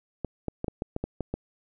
clicks, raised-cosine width 2 ms, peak -16 dBFS, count 9, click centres 0.247 / 0.483 / 0.644 / 0.682 / 0.821 / 0.964 / 1.04 / 1.207 / 1.34 s, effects none

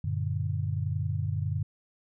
sine chord, Gb augmented, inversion none, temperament equal with one note detuned, 94.93 / 116.54 / 146.83 Hz, Gb2 / Bb2 / D3, +45 / 0 / 0 cents, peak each -30 / -33 / -32 dBFS, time 0.04-1.63 s, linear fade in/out 5 ms, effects none

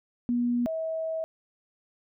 sine tone pair in turn, 241.5 / 644.7 Hz, B3 / E5, -39 / -39 cents, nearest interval octave + perfect fourth, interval 1700 cents, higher second, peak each -23 / -28 dBFS, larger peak first, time 0.29-0.66 / 0.66-1.24 s, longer second, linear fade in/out 0 ms, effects none

